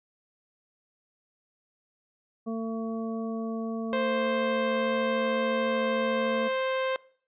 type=harmonic tone; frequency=225.2 Hz; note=A3; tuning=40 cents sharp; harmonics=1 / 2 / 3 / 5; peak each=-30 / -36 / -40 / -44 dBFS; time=2.46-6.49 s; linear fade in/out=20 ms
type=tone; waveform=sawtooth; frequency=524 Hz; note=C5; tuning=2 cents sharp; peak=-22 dBFS; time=3.93-6.96 s; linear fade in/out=0 ms
effects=noise-tail reverb RT60 0.5 s tail -22 dB re dry + resampled to 8000 Hz